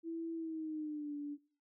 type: tone with pitch glide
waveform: sine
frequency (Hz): 330 to 290.6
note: E4 to D4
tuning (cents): +2 to -18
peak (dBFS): -38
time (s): 0.03-1.38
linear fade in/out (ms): 50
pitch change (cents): -220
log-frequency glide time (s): 0.34-1.15
effects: noise-tail reverb RT60 0.4 s tail -19 dB re dry